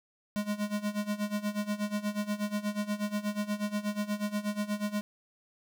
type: tone with tremolo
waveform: square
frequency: 207.7 Hz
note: G#3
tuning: in tune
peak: -28 dBFS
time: 0.36-5.01 s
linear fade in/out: 0 ms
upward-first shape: sine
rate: 8.3 Hz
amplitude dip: 85%
effects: none